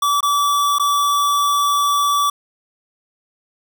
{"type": "tone with dropouts", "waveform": "square", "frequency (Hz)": 1153, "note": "D6", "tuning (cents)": -32, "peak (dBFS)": -15, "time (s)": [0.02, 2.3], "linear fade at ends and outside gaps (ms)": 5, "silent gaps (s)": [[0.207, 0.228], [0.785, 0.796]], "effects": []}